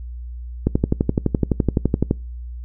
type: click train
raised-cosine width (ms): 3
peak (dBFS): -3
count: 18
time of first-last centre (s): 0.67-2.111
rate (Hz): 11.8
effects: noise-tail reverb RT60 0.3 s tail -25 dB re dry + added 60 Hz sine -29 dBFS peak until 2.64 s